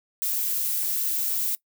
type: noise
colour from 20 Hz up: violet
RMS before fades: -26 dBFS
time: 0.22-1.55 s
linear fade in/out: 0 ms
effects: noise-tail reverb RT60 0.1 s tail -21 dB re dry